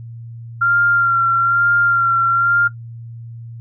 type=tone with vibrato; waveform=sine; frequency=1382 Hz; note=F6; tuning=19 cents flat; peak=-11 dBFS; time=0.61-2.68 s; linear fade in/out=10 ms; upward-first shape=sine; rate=1.1 Hz; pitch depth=24 cents each way; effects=noise-tail reverb RT60 0.1 s tail -17 dB re dry + added 116 Hz sine -30 dBFS peak until 3.6 s